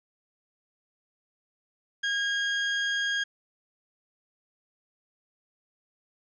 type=tone; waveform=30% pulse; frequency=1630 Hz; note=G#6; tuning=33 cents flat; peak=-23 dBFS; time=2.03-3.24 s; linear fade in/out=10 ms; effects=resampled to 16000 Hz + 10-bit